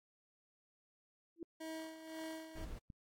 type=tone with exponential growth; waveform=sine; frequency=334.2 Hz; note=E4; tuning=24 cents sharp; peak=-38 dBFS; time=1.36-1.43 s; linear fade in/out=2 ms; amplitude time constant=15 ms
type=tone with tremolo; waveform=25% pulse; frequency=319.9 Hz; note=D#4; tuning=48 cents sharp; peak=-39 dBFS; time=1.6-2.65 s; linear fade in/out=10 ms; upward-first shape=sine; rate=1.9 Hz; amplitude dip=65%
type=noise; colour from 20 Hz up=brown; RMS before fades=-46 dBFS; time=2.55-2.79 s; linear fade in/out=10 ms
type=click; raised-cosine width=5 ms; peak=-38 dBFS; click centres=2.902 s
effects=AAC 64 kbps